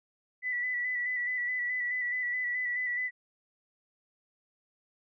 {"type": "tone with vibrato", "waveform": "sine", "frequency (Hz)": 1975.5, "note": "B6", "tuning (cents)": 0, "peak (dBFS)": -29, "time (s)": [0.42, 3.11], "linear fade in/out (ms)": 50, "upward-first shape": "square", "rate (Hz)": 4.7, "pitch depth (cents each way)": 25, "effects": []}